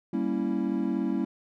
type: chord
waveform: triangle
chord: G diminished seventh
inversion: none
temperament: equal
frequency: 196 / 233.1 / 277.2 / 329.6 Hz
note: G3 / Bb3 / Db4 / Fb4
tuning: 0 / 0 / 0 / 0 cents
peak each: -29 dBFS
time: 0.13-1.25 s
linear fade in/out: 5 ms
effects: none